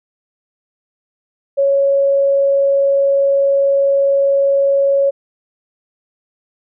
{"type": "tone with vibrato", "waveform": "sine", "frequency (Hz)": 554.4, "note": "C#5", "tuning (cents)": 0, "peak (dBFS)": -10, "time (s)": [1.57, 5.11], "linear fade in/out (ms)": 20, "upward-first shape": "sine", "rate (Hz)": 20, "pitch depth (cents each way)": 10, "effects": []}